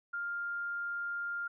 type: tone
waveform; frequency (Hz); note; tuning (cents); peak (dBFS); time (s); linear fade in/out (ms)
sine; 1401; F6; +5; -34; 0.13-1.48; 10
effects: none